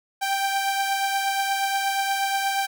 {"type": "beating tone pair", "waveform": "sawtooth", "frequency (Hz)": [784, 792.4], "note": ["G5", "G5"], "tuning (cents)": [0, 18], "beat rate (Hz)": 8.4, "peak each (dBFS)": [-19, -27], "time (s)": [0.21, 2.67], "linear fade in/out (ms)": 20, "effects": []}